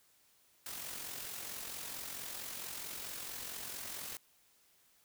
white noise with amplitude modulation, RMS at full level -42 dBFS, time 0.66-4.17 s, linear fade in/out 2 ms, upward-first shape sine, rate 44.5 Hz, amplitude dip 45%, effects white hiss -69 dBFS RMS until 5.04 s

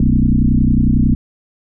sine tone with frequency modulation, 133.2 Hz, C3, 31 cents sharp, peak -9 dBFS, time 0-1.15 s, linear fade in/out 2 ms, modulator 31 Hz, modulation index 4.2, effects none

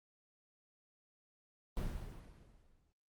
brown noise with exponential decay, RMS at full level -36 dBFS, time 1.77-2.92 s, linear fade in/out 0 ms, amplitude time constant 250 ms, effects Opus 24 kbps

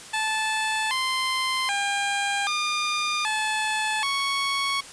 15% pulse tone with pitch steps, 873 / 1041 / 803 / 1210 / 865 / 1109 Hz, A5 / C6 / G5 / D#6 / A5 / C#6, -14 / -9 / +41 / -49 / -30 / 0 cents, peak -17 dBFS, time 0.13-4.81 s, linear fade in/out 10 ms, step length 780 ms, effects white hiss -42 dBFS RMS until 4.92 s + resampled to 22050 Hz

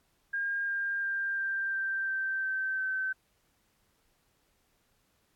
sine tone with pitch steps, 1614 / 1602.9 / 1591.8 / 1580.8 / 1569.9 / 1559 / 1548.3 / 1537.6 Hz, G#6 / G6 / G6 / G6 / G6 / G6 / G6 / G6, -50 / +38 / +26 / +14 / +2 / -10 / -22 / -34 cents, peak -29 dBFS, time 0.33-3.13 s, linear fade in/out 10 ms, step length 350 ms, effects pink hiss -72 dBFS RMS until 5.35 s + AAC 64 kbps

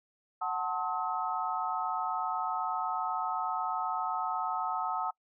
sine chord, F# diminished seventh, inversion none, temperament just, 740 / 888 / 1065.6 / 1278.7 Hz, F#5 / A5 / C6 / Eb6, 0 / +16 / +31 / +47 cents, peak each -35 / -35 / -40 / -34 dBFS, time 0.41-5.11 s, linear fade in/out 10 ms, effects noise-tail reverb RT60 0.1 s tail -25 dB re dry

